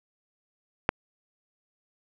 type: click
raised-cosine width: 0.5 ms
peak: -5 dBFS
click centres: 0.891 s
effects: none